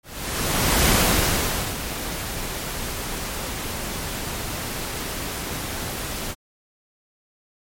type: noise with ADSR envelope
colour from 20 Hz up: pink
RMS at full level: -17 dBFS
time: 0.03-6.35 s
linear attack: 870 ms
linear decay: 850 ms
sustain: -12 dB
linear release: 45 ms
effects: MP3 64 kbps